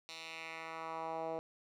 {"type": "tone with band-pass filter sweep", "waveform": "10% pulse", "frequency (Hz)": 162.4, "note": "E3", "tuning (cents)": -26, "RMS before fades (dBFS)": -43, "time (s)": [0.09, 1.39], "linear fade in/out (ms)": 0, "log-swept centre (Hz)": [4000, 560], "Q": 1.9, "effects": []}